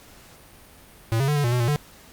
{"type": "tone with pitch steps", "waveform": "square", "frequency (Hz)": [113.3, 136.5, 148.2, 145, 119.6, 123.4, 118, 147.4], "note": ["A#2", "C#3", "D3", "D3", "A#2", "B2", "A#2", "D3"], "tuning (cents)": [-49, -26, 16, -22, 45, -1, 22, 7], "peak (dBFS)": -20, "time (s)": [1.12, 1.76], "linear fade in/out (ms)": 0, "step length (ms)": 80, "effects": ["pink hiss -49 dBFS RMS until 2.12 s", "Opus 48 kbps"]}